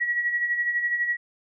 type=tone with tremolo; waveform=sine; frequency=1921 Hz; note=B6; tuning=48 cents flat; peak=-20 dBFS; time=0-1.17 s; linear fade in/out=20 ms; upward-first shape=sine; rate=12 Hz; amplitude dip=55%; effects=none